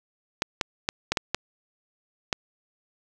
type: clicks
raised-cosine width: 0.2 ms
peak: -6 dBFS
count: 7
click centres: 0.421 / 0.612 / 0.889 / 1.12 / 1.172 / 1.346 / 2.328 s
effects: none